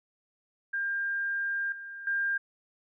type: tone with level steps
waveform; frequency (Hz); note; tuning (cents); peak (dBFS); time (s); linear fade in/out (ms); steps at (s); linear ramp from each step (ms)
sine; 1600; G6; +35; -28 / -39 / -26; 0.73-2.38; 10; 1.72 / 2.07; 2
effects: none